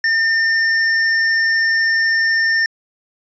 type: tone with tanh clipping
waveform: sine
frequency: 1808 Hz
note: A6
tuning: 47 cents sharp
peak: -15 dBFS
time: 0.04-2.66 s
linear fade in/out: 2 ms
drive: 16 dB
effects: resampled to 16000 Hz